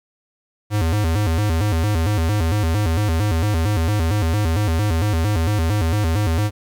square tone with vibrato, 92.5 Hz, F#2, in tune, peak -17 dBFS, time 0.7-6.51 s, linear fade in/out 50 ms, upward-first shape square, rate 4.4 Hz, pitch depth 220 cents each way, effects 9-bit

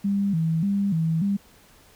sine tone with vibrato, 179.9 Hz, F#3, 48 cents flat, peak -20 dBFS, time 0.04-1.37 s, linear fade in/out 10 ms, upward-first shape square, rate 1.7 Hz, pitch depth 180 cents each way, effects pink hiss -54 dBFS RMS until 1.95 s

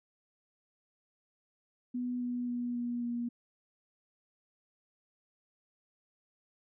sine tone with pitch steps, 246.9 / 244.8 / 242.7 / 240.6 / 238.5 Hz, B3 / B3 / B3 / B3 / A#3, 0 / -15 / -30 / -45 / +40 cents, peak -32 dBFS, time 1.94-3.29 s, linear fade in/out 10 ms, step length 270 ms, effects none

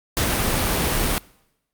pink noise, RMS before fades -21 dBFS, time 0.17-1.18 s, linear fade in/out 0 ms, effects noise-tail reverb RT60 0.9 s tail -24 dB re dry + Opus 48 kbps

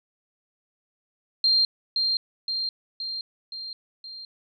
sine tone with echo, 4186 Hz, C8, in tune, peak -17 dBFS, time 1.44-1.65 s, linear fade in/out 2 ms, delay 520 ms, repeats 5, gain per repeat -4 dB, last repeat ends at 4.25 s, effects none

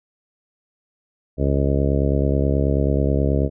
harmonic tone, 69.3 Hz, C#2, in tune, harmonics 1 / 2 / 3 / 4 / 5 / 6 / 7 / 8 / 9, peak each -20 / -22 / -27 / -25 / -29 / -27 / -28 / -31 / -29 dBFS, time 1.37-3.5 s, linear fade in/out 50 ms, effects none

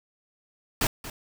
pink noise with echo, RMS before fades -24 dBFS, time 0.81-0.87 s, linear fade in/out 2 ms, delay 230 ms, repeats 1, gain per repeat -14 dB, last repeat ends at 1.1 s, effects none

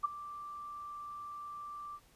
sine tone with ADSR envelope, 1174.7 Hz, D6, in tune, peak -25 dBFS, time 0.03-2 s, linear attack 19 ms, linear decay 13 ms, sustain -17 dB, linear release 54 ms, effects pink hiss -65 dBFS RMS until 2.15 s + resampled to 32000 Hz

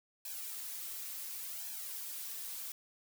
blue noise with flanger, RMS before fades -43 dBFS, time 0.25-2.72 s, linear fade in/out 2 ms, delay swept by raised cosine 1.2 to 4.5 ms, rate 0.7 Hz, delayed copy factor +0.9, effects none

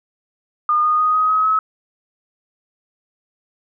sine tone with pitch steps, 1217 / 1230.4 / 1244 / 1257.7 / 1271.6 / 1285.6 Hz, D#6 / D#6 / D#6 / D#6 / D#6 / E6, -39 / -20 / -1 / +18 / +37 / -44 cents, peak -13 dBFS, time 0.69-1.59 s, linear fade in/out 2 ms, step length 150 ms, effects none

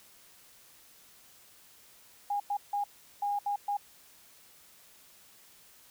sine tone bursts at uneven times, 815 Hz, G#5, 33 cents flat, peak -28 dBFS, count 6, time 2.3-2.4 / 2.5-2.57 / 2.73-2.84 / 3.22-3.39 / 3.46-3.56 / 3.68-3.77 s, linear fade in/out 5 ms, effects white hiss -58 dBFS RMS until 5.9 s

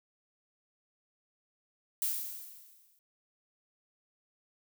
violet noise with exponential decay, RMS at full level -30 dBFS, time 2.02-2.99 s, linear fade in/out 1 ms, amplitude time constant 210 ms, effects none

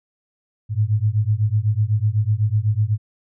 sine beating tone pair, 102.8 / 110.8 Hz, G#2 / A2, -17 / +13 cents, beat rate 8 Hz, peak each -19 dBFS, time 0.69-2.98 s, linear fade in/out 50 ms, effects none

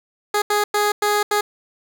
15% pulse tone bursts at uneven times, 415.3 Hz, G#4, in tune, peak -10 dBFS, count 5, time 0.34-0.42 / 0.5-0.64 / 0.74-0.92 / 1.02-1.23 / 1.31-1.41 s, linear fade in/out 5 ms, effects none

